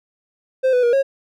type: tone with pitch steps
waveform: triangle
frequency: 521 / 496.8 / 476.6 / 545 Hz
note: C5 / B4 / A#4 / C#5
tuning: -7 / +10 / +38 / -29 cents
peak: -11 dBFS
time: 0.63-1.03 s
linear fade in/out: 20 ms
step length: 100 ms
effects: none